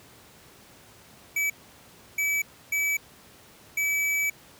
square tone bursts at uneven times, 2295 Hz, D7, 40 cents flat, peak -24 dBFS, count 4, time 1.36-1.5 / 2.18-2.42 / 2.72-2.97 / 3.77-4.3 s, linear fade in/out 5 ms, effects pink hiss -52 dBFS RMS until 4.59 s + high-pass 80 Hz 12 dB/octave

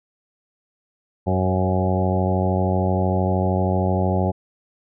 harmonic tone with a mistuned harmonic, 93 Hz, F#2, 9 cents sharp, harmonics 1 / 2 / 3 / 4 / 5 / 6 / 7 / 8 / 9, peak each -21 / -23 / -31 / -27 / -32 / -28 / -29 / -29 / -30 dBFS, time 1.26-4.32 s, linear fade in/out 20 ms, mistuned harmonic 6, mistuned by -19 cents, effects none

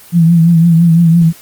sine tone with vibrato, 167.4 Hz, E3, 27 cents sharp, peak -4 dBFS, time 0.12-1.33 s, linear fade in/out 50 ms, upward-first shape triangle, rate 5.9 Hz, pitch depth 65 cents each way, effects white hiss -38 dBFS RMS until 1.41 s + Opus 24 kbps

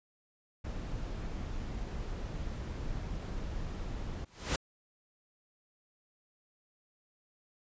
brown noise, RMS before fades -38 dBFS, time 0.64-4.25 s, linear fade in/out 10 ms
pink noise with exponential growth, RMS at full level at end -28 dBFS, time 4.25-4.56 s, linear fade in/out 5 ms, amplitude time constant 66 ms
effects resampled to 16000 Hz

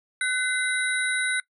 sine tone cluster, 1505 / 2055 / 3863 / 9390 Hz, F#6 / C7 / B7 / D9, +29 / -32 / -39 / -1 cents, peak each -25 / -28 / -32 / -32 dBFS, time 0.21-1.4 s, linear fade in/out 2 ms, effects noise-tail reverb RT60 0.1 s tail -21 dB re dry

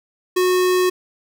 square tone, 365.5 Hz, F#4, 21 cents flat, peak -15 dBFS, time 0.36-0.9 s, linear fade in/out 10 ms, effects none

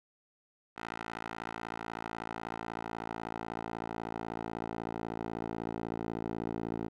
10% pulse tone with band-pass filter sweep, 56.2 Hz, A1, 37 cents sharp, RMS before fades -39 dBFS, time 0.76-6.89 s, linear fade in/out 20 ms, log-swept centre 1400 to 410 Hz, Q 1, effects none

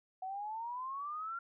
sine exponential sweep, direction up, 740 to 1394 Hz, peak -38 dBFS, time 0.22-1.39 s, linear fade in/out 5 ms, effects none

